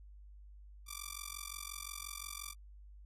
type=tone with amplitude modulation; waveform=5% pulse; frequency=1173 Hz; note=D6; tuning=2 cents flat; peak=-27 dBFS; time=0.86-2.55 s; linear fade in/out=50 ms; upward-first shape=sine; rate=45.7 Hz; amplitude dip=100%; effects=added 50 Hz sine -52 dBFS peak until 3.05 s + resampled to 32000 Hz